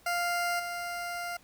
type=tone with level steps; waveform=20% pulse; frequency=698.5 Hz; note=F5; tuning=in tune; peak=-23 / -29 dBFS; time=0.06-1.37 s; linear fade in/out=5 ms; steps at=0.59 s; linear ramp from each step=10 ms; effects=pink hiss -60 dBFS RMS until 1.43 s